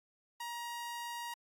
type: tone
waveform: sawtooth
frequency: 947 Hz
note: A#5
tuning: 27 cents sharp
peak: -36 dBFS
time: 0.4-1.34 s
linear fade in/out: 5 ms
effects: AAC 64 kbps